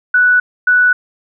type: tone pair in turn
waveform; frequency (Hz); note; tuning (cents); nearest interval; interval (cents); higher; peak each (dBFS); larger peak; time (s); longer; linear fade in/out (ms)
sine; 1480 / 1480; F#6 / F#6; 0 / 0; unison; 0; neither; -7; neither; 0.14-0.4 / 0.67-0.93; neither; 5
effects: none